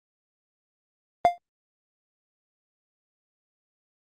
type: tone with exponential decay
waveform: triangle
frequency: 700 Hz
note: F5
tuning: 4 cents sharp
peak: -8 dBFS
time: 1.25-1.38 s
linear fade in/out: 0 ms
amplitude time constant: 27 ms
effects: Opus 24 kbps